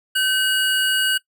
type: tone pair together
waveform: square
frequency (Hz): 1536.2 / 2900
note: G6 / F#7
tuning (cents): -35 / -35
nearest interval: major seventh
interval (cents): 1100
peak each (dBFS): -21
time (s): 0.15-1.18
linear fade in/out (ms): 10
effects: noise-tail reverb RT60 0.1 s tail -20 dB re dry